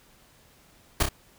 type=noise with echo; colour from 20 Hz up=pink; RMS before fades=-21 dBFS; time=1-1.03 s; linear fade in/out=5 ms; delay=30 ms; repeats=2; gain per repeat=-5 dB; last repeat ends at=1.09 s; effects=pink hiss -58 dBFS RMS until 1.38 s